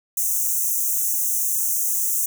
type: high-pass noise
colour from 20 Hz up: white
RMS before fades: -22 dBFS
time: 0.17-2.26 s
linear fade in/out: 5 ms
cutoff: 5900 Hz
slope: 96 dB/octave
effects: none